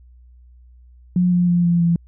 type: tone with pitch steps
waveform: sine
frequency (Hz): 179.3 / 176.83 / 174.4 / 172 / 169.63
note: F3 / F3 / F3 / F3 / E3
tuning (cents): +46 / +22 / -2 / -26 / +50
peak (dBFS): -13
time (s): 1.16-1.96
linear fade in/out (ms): 2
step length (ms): 160
effects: added 61 Hz sine -44 dBFS peak until 2.07 s